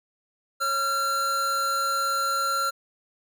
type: tone pair together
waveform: square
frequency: 549 / 1369.1 Hz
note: C#5 / F6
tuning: -17 / -35 cents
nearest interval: octave + major third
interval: 1582 cents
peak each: -36 / -24 dBFS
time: 0.6-2.71 s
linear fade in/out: 20 ms
effects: none